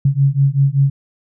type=beating tone pair; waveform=sine; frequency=135.9 / 141.1 Hz; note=C#3 / C#3; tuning=-34 / +31 cents; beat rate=5.2 Hz; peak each=-14 dBFS; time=0.05-0.9 s; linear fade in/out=5 ms; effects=none